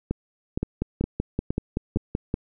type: two click trains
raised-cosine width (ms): 3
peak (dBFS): -11 / -12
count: 10 / 5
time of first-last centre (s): 0.63-2.341 / 0.11-1.97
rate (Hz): 5.26 / 2.15
effects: none